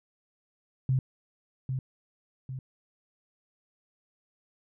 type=tone with echo; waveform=sine; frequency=130.81 Hz; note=C3; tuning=in tune; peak=-22 dBFS; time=0.89-0.99 s; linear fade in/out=2 ms; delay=800 ms; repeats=2; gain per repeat=-6 dB; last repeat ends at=2.59 s; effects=none